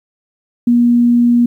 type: tone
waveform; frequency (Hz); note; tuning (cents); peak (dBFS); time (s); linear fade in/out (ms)
sine; 239.4; A#3; +46; -7; 0.67-1.46; 5
effects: 8-bit